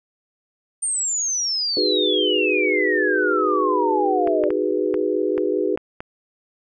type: exponential sweep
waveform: sine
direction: down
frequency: 8970 to 579 Hz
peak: -20 dBFS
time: 0.82-4.49 s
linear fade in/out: 10 ms
type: chord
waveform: sine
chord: G# minor seventh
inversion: second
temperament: equal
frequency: 311.1 / 370 / 415.3 / 493.9 Hz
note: D#4 / F#4 / G#4 / B4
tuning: 0 / 0 / 0 / 0 cents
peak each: -25 / -23 / -23 / -25 dBFS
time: 1.77-5.76 s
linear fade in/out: 2 ms
type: clicks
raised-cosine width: 0.5 ms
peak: -16 dBFS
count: 7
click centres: 4.274 / 4.438 / 4.505 / 4.942 / 5.379 / 5.775 / 6.005 s
effects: none